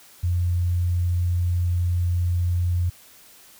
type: tone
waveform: sine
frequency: 88 Hz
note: F2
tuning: 14 cents sharp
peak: -19 dBFS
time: 0.23-2.9 s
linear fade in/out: 10 ms
effects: white hiss -50 dBFS RMS until 3.59 s